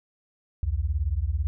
sine beating tone pair, 64.4 / 82.4 Hz, C2 / E2, -27 / 0 cents, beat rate 18 Hz, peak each -26 dBFS, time 0.63-1.47 s, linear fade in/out 0 ms, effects none

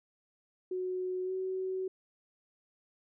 sine tone with pitch glide, 368.2 to 375.7 Hz, F#4 to F#4, -8 to +26 cents, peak -32 dBFS, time 0.71-1.88 s, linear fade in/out 5 ms, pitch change +34 cents, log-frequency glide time 1.24-1.32 s, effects none

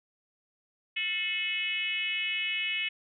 sine tone with frequency modulation, 2566 Hz, E7, 47 cents flat, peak -28 dBFS, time 0.96-2.89 s, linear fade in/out 10 ms, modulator 397 Hz, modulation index 1.3, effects none

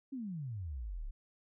sine exponential sweep, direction down, 282.2 to 30.87 Hz, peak -38 dBFS, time 0.12-1.11 s, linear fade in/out 10 ms, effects none

